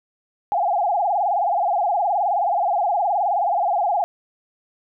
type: tone with vibrato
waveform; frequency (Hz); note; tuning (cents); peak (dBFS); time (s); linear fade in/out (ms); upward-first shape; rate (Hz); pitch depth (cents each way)
sine; 755; F#5; +35; -17; 0.52-4.04; 0; sine; 19; 190
effects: none